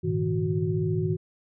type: tone cluster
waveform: sine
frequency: 103.2 / 118 / 143.2 / 159.8 / 367.7 Hz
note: G#2 / A#2 / D3 / D#3 / F#4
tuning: -10 / +22 / -43 / +47 / -11 cents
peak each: -29 / -33 / -35 / -27 / -29 dBFS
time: 0.03-1.17 s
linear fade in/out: 20 ms
effects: none